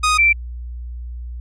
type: tone pair in turn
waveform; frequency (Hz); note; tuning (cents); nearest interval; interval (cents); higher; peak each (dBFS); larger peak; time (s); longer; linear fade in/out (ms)
sawtooth / sine; 1244.5 / 2343; D#6 / D7; 0 / -5; major seventh; 1095; second; -10; neither; 0.03-0.18 / 0.18-0.33; neither; 10
effects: added 60 Hz sine -27 dBFS peak until 1.4 s + resampled to 22050 Hz